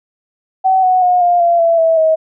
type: tone with pitch steps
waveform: sine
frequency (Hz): 758 / 739.4 / 721.3 / 703.6 / 686.3 / 669.5 / 653.1 / 637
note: F#5 / F#5 / F#5 / F5 / F5 / E5 / E5 / D#5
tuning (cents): +42 / -1 / -44 / +13 / -30 / +27 / -16 / +41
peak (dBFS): -8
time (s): 0.64-2.16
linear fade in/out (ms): 20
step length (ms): 190
effects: none